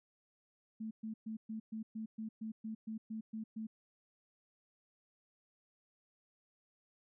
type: tone bursts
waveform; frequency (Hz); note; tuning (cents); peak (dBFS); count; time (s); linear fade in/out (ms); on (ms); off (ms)
sine; 220; A3; 0; -39; 13; 0.8-3.67; 10; 110; 120
effects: none